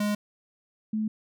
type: tone pair in turn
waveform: square / sine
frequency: 207.6 / 216.3 Hz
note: G#3 / A3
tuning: 0 / -29 cents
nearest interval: minor second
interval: 71 cents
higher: second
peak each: -25 dBFS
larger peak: neither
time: 0-0.15 / 0.93-1.08 s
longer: neither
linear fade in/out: 5 ms
effects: none